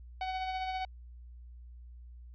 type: tone with tremolo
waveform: 45% pulse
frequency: 750 Hz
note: F#5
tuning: 23 cents sharp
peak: -32 dBFS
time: 0.21-0.85 s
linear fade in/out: 2 ms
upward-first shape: sine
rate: 15 Hz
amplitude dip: 35%
effects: added 60 Hz sine -47 dBFS peak until 2.34 s + resampled to 11025 Hz